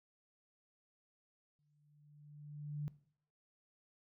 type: tone with exponential growth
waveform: sine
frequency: 147.6 Hz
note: D3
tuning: 9 cents sharp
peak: -36 dBFS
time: 1.59-2.88 s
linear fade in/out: 0 ms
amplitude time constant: 280 ms
effects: noise-tail reverb RT60 0.6 s tail -19 dB re dry